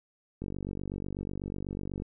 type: click train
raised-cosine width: 3 ms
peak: -23 dBFS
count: 78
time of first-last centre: 0.42-2.021 s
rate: 48.1 Hz
effects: none